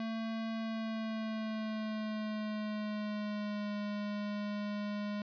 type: tone with pitch glide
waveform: square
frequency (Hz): 224.2 to 206.8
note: A3 to G#3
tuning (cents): +33 to -7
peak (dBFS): -36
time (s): 0-5.22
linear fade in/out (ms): 2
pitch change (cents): -140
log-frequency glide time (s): 0.56-3.74
effects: resampled to 11025 Hz